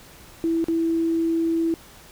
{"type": "tone with dropouts", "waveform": "sine", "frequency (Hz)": 329.6, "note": "E4", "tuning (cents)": 0, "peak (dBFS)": -19, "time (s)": [0.44, 1.74], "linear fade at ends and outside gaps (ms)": 0, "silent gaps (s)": [0.642, 0.684], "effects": ["pink hiss -47 dBFS RMS until 2.11 s"]}